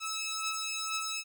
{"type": "beating tone pair", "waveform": "10% pulse", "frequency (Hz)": [1300, 1302.1], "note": ["E6", "E6"], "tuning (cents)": [-24, -22], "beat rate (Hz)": 2.1, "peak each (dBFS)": [-27, -29], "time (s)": [0, 1.24], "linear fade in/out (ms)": 50, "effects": []}